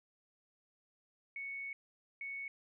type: tone bursts at uneven times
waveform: sine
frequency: 2217 Hz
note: C#7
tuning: in tune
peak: -40 dBFS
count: 2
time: 1.36-1.73 / 2.21-2.48 s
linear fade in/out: 2 ms
effects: none